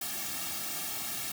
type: noise with comb filter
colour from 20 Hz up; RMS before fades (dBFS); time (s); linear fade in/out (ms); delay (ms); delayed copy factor
white; -36; 0.01-1.32; 5; 2; -0.95
effects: none